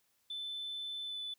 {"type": "tone with pitch glide", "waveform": "sine", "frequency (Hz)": [3520, 3488], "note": ["A7", "A7"], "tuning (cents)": [0, -16], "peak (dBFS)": -37, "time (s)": [0.3, 1.34], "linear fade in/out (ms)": 5, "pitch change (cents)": -16, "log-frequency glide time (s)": [1.04, 1.21], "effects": ["tanh soft clip ceiling -35 dBFS", "white hiss -75 dBFS RMS until 1.38 s"]}